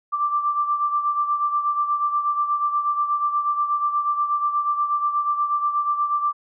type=beating tone pair; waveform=sine; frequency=1174.7 / 1183 Hz; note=D6 / D6; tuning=0 / +12 cents; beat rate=8.3 Hz; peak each=-20 / -27 dBFS; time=0.12-6.33 s; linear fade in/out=20 ms; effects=none